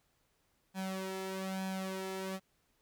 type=tone with flanger; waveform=sawtooth; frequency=190 Hz; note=F#3; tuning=46 cents sharp; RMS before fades=-39 dBFS; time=0.74-2.4 s; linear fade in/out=50 ms; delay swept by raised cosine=1.2 to 2.3 ms; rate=1.1 Hz; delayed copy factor=+0.75; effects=pink hiss -75 dBFS RMS until 2.81 s